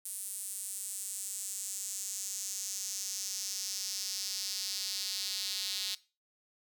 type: tone with high-pass filter sweep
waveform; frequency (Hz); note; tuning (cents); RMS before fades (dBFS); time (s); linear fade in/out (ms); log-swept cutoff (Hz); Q
square; 98; G2; 0; -38; 0.05-5.95; 5; 9500 to 4000; 2.9
effects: noise-tail reverb RT60 0.3 s tail -18 dB re dry